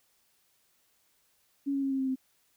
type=tone with pitch steps; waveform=sine; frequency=279.1 / 275.4 / 271.8 / 268.2 / 264.7 / 261.2 Hz; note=C#4 / C#4 / C#4 / C4 / C4 / C4; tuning=+12 / -11 / -34 / +43 / +20 / -3 cents; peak=-27 dBFS; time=1.66-2.158 s; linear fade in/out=20 ms; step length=83 ms; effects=white hiss -70 dBFS RMS until 2.56 s